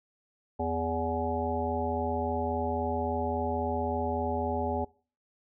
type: harmonic tone with a mistuned harmonic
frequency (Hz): 82.41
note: E2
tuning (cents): 0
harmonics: 1 / 3 / 5 / 7 / 9 / 10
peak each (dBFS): -35 / -35 / -35 / -35 / -35 / -35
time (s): 0.59-4.85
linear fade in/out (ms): 10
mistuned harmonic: 10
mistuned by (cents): +44
effects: noise-tail reverb RT60 0.4 s tail -22 dB re dry